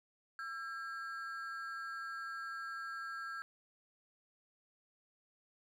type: ring-modulated tone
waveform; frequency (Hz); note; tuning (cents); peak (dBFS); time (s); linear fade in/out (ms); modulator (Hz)
triangle; 1482; F#6; +2; -36; 0.39-3.42; 0; 138
effects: none